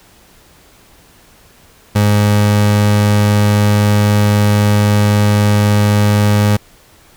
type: tone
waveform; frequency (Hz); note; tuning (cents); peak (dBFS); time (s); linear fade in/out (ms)
30% pulse; 103.83; G#2; 0; -6; 1.95-6.57; 10
effects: pink hiss -46 dBFS RMS until 7.16 s